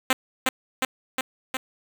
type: tone with echo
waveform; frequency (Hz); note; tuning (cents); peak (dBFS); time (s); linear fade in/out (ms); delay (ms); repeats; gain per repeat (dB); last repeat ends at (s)
5% pulse; 260.3; C4; -9; -6; 0.1-0.13; 2; 360; 4; -2; 1.57
effects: 8-bit